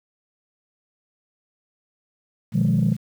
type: chord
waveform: sine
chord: F half-diminished seventh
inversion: second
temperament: equal with one note detuned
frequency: 123.47 / 155.56 / 177.97 / 207.7 Hz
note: Cb3 / Eb3 / F3 / Ab3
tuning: 0 / 0 / +33 / 0 cents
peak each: -21 dBFS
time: 2.52-2.97 s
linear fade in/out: 50 ms
effects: tanh soft clip ceiling -11 dBFS + 8-bit